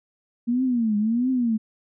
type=tone with vibrato; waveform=sine; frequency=232.3 Hz; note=A#3; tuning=6 cents flat; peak=-19 dBFS; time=0.47-1.58 s; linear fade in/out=20 ms; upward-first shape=triangle; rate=1.5 Hz; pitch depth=220 cents each way; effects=none